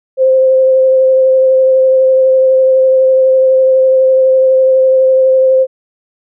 sine tone with vibrato, 523.3 Hz, C5, in tune, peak -5 dBFS, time 0.17-5.67 s, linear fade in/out 50 ms, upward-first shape sine, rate 12 Hz, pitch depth 12 cents each way, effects none

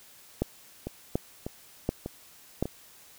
two click trains, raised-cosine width 2 ms, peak -12 / -20 dBFS, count 4 / 4, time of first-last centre 0.42-2.626 / 0.87-2.656 s, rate 1.36 / 1.68 Hz, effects white hiss -54 dBFS RMS until 3.18 s

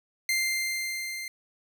sawtooth tone with level ramp, 2093 Hz, C7, in tune, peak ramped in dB -20 to -31 dBFS, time 0.29-1.28 s, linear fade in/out 2 ms, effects none

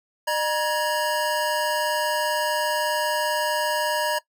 square tone cluster, 607 / 951 / 1676 Hz, D#5 / A#5 / G#6, -43 / +34 / +15 cents, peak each -27 / -25 / -29 dBFS, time 0.27-4.19 s, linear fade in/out 10 ms, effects noise-tail reverb RT60 0.1 s tail -19 dB re dry

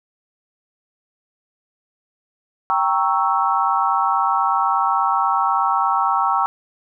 sine chord, G diminished seventh, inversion none, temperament equal, 784 / 932.3 / 1108.7 / 1318.5 Hz, G5 / Bb5 / Db6 / Fb6, 0 / 0 / 0 / 0 cents, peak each -21 dBFS, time 2.7-6.46 s, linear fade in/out 0 ms, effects none

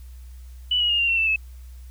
sine tone with pitch steps, 2965 / 2901 / 2838 / 2776 / 2716 / 2657 / 2599 Hz, F#7 / F#7 / F7 / F7 / F7 / E7 / E7, +3 / -35 / +27 / -11 / -49 / +13 / -25 cents, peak -18 dBFS, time 0.71-1.361 s, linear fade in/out 5 ms, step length 93 ms, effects added 62 Hz sine -38 dBFS peak until 1.9 s + white hiss -58 dBFS RMS until 1.9 s

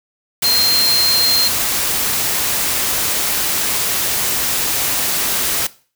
sine tone in noise, 4179 Hz, C8, 3 cents flat, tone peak -13 dBFS, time 0.44-1.48 s, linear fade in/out 5 ms, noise white, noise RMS -18 dBFS, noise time 0.42-5.67 s, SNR +2 dB, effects noise-tail reverb RT60 0.4 s tail -19 dB re dry

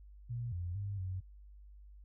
sine tone with pitch steps, 119.7 / 87.8 / 100.6 / 92.9 Hz, A#2 / F2 / G2 / F#2, +46 / +10 / +45 / +7 cents, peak -36 dBFS, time 0.29-1.21 s, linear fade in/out 20 ms, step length 230 ms, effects added 50 Hz sine -52 dBFS peak until 2.04 s

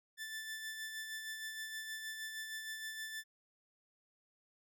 sawtooth tone with tremolo, 1760 Hz, A6, in tune, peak -37 dBFS, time 0.17-3.24 s, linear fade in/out 50 ms, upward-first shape sine, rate 6.4 Hz, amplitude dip 40%, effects none

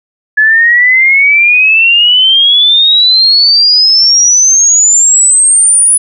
sine exponential sweep, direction up, 1705 to 9956 Hz, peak -3 dBFS, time 0.37-5.98 s, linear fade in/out 10 ms, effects none

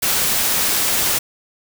white noise, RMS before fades -18 dBFS, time 0.02-1.19 s, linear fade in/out 10 ms, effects none

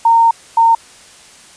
sine tone pair in turn, 919 / 915.2 Hz, A#5 / A#5, -25 / -32 cents, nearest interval unison, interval 7 cents, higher first, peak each -6 dBFS, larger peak neither, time 0.05-0.31 / 0.57-0.75 s, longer first, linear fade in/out 5 ms, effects white hiss -41 dBFS RMS until 1.56 s + resampled to 22050 Hz

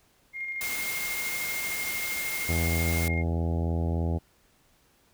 sine tone with tremolo, 2128 Hz, C7, 29 cents sharp, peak -30 dBFS, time 0.33-3.24 s, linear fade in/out 50 ms, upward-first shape square, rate 13 Hz, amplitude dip 30%
white noise, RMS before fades -34 dBFS, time 0.61-3.08 s, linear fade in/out 0 ms
harmonic tone, 83.3 Hz, E2, 19 cents sharp, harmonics 1 / 2 / 3 / 4 / 5 / 6 / 7 / 8 / 9 / 10, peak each -26 / -32 / -36 / -38 / -40 / -42 / -43 / -44 / -45 / -46 dBFS, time 2.48-4.19 s, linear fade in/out 20 ms
effects pink hiss -64 dBFS RMS until 5.13 s

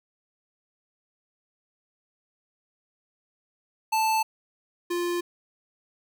square tone pair in turn, 880 / 349.2 Hz, A5 / F4, 0 / 0 cents, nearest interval octave + major third, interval 1600 cents, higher first, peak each -22 / -26 dBFS, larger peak first, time 3.92-4.23 / 4.9-5.21 s, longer neither, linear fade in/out 10 ms, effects none

